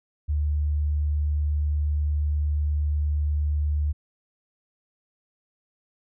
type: tone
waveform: sine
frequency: 74.3 Hz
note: D2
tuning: 21 cents sharp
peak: -21 dBFS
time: 0.28-3.93 s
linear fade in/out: 20 ms
effects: none